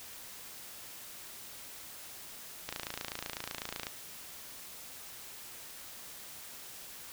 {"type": "click train", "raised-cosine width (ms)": 0.2, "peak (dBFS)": -19, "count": 34, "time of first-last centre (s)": [2.69, 3.869], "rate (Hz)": 28, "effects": ["white hiss -48 dBFS RMS until 7.12 s"]}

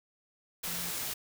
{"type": "tone in noise", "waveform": "sine", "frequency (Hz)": 172.3, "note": "F3", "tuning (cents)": -23, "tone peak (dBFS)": -45, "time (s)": [0.67, 0.91], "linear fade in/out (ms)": 10, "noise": "white", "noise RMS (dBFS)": -36, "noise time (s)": [0.63, 1.14], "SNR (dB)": -12, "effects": []}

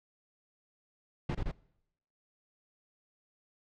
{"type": "noise bursts", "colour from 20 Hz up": "brown", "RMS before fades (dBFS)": -33, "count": 3, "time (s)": [1.29, 1.515], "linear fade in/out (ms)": 5, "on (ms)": 59, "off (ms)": 24, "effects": ["noise-tail reverb RT60 0.8 s tail -23 dB re dry", "low-pass 4000 Hz 12 dB/octave"]}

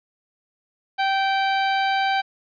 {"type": "tone", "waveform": "sawtooth", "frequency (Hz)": 778, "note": "G5", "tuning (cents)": -13, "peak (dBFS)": -15, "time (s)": [0.98, 2.22], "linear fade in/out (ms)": 20, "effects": ["resampled to 11025 Hz", "9-bit"]}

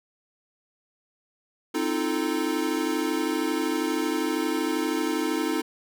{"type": "chord", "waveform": "square", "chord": "F dominant seventh", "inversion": "second", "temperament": "equal with one note detuned", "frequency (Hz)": [261.6, 311.1, 343.8, 440], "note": ["C4", "Eb4", "F4", "A4"], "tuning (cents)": [0, 0, -27, 0], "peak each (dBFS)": [-32, -28, -31, -33], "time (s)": [1.74, 5.62], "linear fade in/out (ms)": 10, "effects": []}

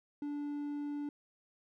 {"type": "tone", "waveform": "triangle", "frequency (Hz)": 290.8, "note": "D4", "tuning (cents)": -17, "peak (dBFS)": -34, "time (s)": [0.22, 1.09], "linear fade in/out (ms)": 2, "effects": []}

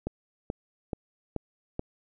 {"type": "click train", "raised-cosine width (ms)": 2, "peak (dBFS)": -17, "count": 5, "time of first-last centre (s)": [0.07, 1.794], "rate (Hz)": 2.32, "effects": []}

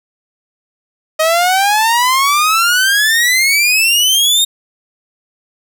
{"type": "exponential sweep", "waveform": "sawtooth", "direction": "up", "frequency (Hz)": [622.3, 3729], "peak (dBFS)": -6, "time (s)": [1.19, 4.45], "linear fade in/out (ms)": 10, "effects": []}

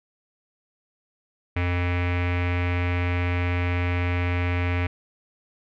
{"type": "tone with low-pass filter", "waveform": "square", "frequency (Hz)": 88.4, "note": "F2", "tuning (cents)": 22, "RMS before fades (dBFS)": -24, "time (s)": [1.56, 4.87], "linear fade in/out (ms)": 5, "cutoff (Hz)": 2300, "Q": 4.5, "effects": []}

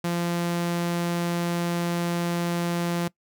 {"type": "tone", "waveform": "sawtooth", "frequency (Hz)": 172.3, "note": "F3", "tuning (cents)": -23, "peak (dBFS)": -20, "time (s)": [0.04, 3.08], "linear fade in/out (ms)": 5, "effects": ["noise-tail reverb RT60 0.1 s tail -22 dB re dry"]}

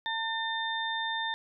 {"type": "harmonic tone", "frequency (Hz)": 900, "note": "A5", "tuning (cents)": 39, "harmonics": [1, 2, 4], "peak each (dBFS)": [-34, -34, -34], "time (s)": [0.06, 1.34], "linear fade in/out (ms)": 0, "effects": []}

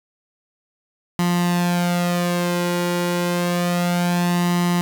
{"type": "tone with flanger", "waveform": "sawtooth", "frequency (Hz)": 175.4, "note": "F3", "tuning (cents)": 8, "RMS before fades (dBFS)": -20, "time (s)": [1.19, 4.81], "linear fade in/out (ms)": 0, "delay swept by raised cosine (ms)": [1, 2.1], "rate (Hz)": 0.29, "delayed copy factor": 0.65, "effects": []}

